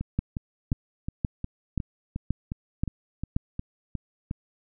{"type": "two click trains", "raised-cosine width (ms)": 5, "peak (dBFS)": [-18, -12], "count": [13, 7], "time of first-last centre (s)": [[0.01, 4.311], [0.19, 3.365]], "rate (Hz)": [2.79, 1.89], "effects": []}